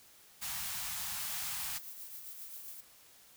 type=band-stop noise; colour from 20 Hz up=white; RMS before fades=-39 dBFS; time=0.41-1.79 s; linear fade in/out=20 ms; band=200 to 700 Hz; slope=48 dB/octave
type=noise with tremolo; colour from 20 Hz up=violet; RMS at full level=-45 dBFS; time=1.19-2.81 s; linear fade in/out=10 ms; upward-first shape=triangle; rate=7.5 Hz; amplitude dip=50%
effects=white hiss -60 dBFS RMS until 3.36 s